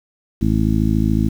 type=harmonic tone; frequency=53.8 Hz; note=A1; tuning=38 cents flat; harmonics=1 / 2 / 3 / 4 / 5 / 6; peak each=-20 / -20 / -22 / -19 / -23 / -24 dBFS; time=0.41-1.29 s; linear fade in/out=10 ms; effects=7-bit